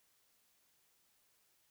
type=silence; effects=white hiss -74 dBFS RMS until 1.7 s